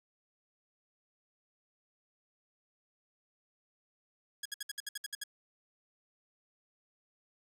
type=tone bursts; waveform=10% pulse; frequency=1661.2 Hz; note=G#6; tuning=in tune; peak=-28 dBFS; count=10; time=4.43-5.238 s; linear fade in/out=5 ms; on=25 ms; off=62 ms; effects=none